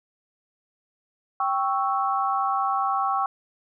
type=chord; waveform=sine; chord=C# diminished; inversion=second; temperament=equal; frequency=784 / 1108.7 / 1318.5 Hz; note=G5 / C#6 / E6; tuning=0 / 0 / 0 cents; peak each=-25 / -25 / -28 dBFS; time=1.4-3.26 s; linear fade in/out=2 ms; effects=none